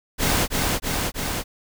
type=noise with echo; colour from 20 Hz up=pink; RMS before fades=-20 dBFS; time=0.18-0.48 s; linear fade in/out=50 ms; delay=320 ms; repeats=3; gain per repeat=-2 dB; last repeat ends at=1.44 s; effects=none